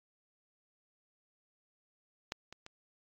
clicks, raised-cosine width 0.2 ms, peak -19 / -30 / -30 dBFS, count 3, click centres 2.321 / 2.526 / 2.664 s, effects AAC 48 kbps

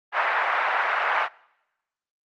white band-pass noise, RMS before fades -23 dBFS, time 0.12-1.29 s, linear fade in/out 50 ms, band 670 to 1900 Hz, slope 24 dB/octave, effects noise-tail reverb RT60 0.9 s tail -24 dB re dry + Opus 24 kbps

